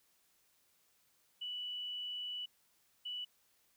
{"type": "tone bursts at uneven times", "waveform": "sine", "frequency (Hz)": 2960, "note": "F#7", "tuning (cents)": 0, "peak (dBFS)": -39, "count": 2, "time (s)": [[1.41, 2.46], [3.05, 3.25]], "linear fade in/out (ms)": 10, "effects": ["white hiss -73 dBFS RMS until 3.76 s"]}